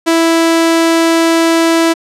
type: tone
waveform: sawtooth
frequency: 330 Hz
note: E4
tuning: 2 cents sharp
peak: -4 dBFS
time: 0.06-1.94 s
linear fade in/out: 20 ms
effects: low-pass 11000 Hz 12 dB/octave